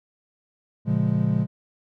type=chord; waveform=triangle; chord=Bb minor seventh; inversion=none; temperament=equal with one note detuned; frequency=116.54 / 141.75 / 174.61 / 207.7 Hz; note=Bb2 / Db3 / F3 / Ab3; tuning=0 / +39 / 0 / 0 cents; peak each=-23 dBFS; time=0.85-1.47 s; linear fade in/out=50 ms; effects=none